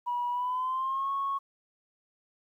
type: tone with pitch glide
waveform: sine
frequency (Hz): 970 to 1101.4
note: B5 to C#6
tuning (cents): -31 to -11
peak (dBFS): -27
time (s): 0.06-1.39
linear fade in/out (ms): 20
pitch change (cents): +220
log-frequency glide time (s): 0.3-1.11
effects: tanh soft clip ceiling -23 dBFS + 11-bit